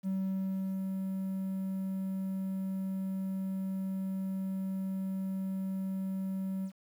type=tone with ADSR envelope; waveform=triangle; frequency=191 Hz; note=G3; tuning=45 cents flat; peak=-27 dBFS; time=0.03-6.72 s; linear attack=42 ms; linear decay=720 ms; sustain=-3 dB; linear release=76 ms; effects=tanh soft clip ceiling -23 dBFS + 10-bit